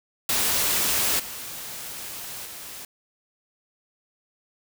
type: noise with level steps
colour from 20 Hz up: white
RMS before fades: -23 / -36 / -39 dBFS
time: 0.29-2.85 s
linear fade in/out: 2 ms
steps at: 1.19 / 2.45 s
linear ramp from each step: 10 ms
effects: none